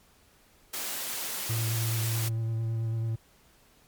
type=high-pass noise; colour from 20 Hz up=white; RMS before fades=-34 dBFS; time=0.73-2.29 s; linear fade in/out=10 ms; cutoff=180 Hz; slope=12 dB/octave
type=tone with vibrato; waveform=triangle; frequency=113.2 Hz; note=A2; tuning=50 cents sharp; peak=-25 dBFS; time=1.49-3.16 s; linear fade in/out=10 ms; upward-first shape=sine; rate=9.1 Hz; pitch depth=17 cents each way
effects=pink hiss -61 dBFS RMS until 3.87 s + MP3 96 kbps